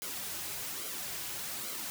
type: noise with flanger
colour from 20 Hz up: white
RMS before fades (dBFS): -39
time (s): 0.02-1.9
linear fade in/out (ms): 0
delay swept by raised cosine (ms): 1.1 to 4.5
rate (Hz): 1.2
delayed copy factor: -0.6
effects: none